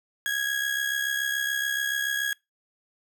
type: tone with amplitude modulation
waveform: 35% pulse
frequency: 1654 Hz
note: G#6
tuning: 8 cents flat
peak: -21 dBFS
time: 0.26-2.33 s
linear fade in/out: 0 ms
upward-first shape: sine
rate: 67 Hz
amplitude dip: 60%
effects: noise-tail reverb RT60 0.2 s tail -24 dB re dry